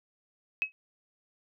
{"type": "tone with exponential decay", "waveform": "sine", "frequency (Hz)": 2564, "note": "E7", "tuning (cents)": -49, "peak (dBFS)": -21, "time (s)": [0.62, 0.72], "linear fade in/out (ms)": 0, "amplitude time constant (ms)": 20, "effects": []}